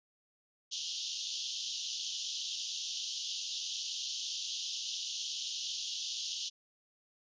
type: band-pass noise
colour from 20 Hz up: pink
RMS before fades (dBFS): -39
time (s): 0.71-6.5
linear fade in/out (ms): 20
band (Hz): 2900 to 6700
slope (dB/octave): 96
effects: resampled to 16000 Hz